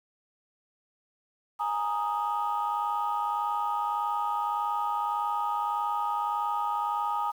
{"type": "chord", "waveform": "sine", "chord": "Ab suspended second", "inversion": "none", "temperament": "equal", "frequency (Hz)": [830.6, 932.3, 1244.5], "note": ["Ab5", "Bb5", "Eb6"], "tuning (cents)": [0, 0, 0], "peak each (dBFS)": -30, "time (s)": [1.59, 7.32], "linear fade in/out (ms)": 20, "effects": ["tanh soft clip ceiling -20 dBFS", "9-bit"]}